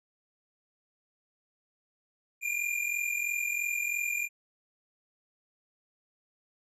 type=tone pair together; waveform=square; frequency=2377 / 2420 Hz; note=D7 / D#7; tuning=+20 / -49 cents; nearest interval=unison; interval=31 cents; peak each=-34 / -32 dBFS; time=2.41-4.29 s; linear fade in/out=50 ms; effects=resampled to 32000 Hz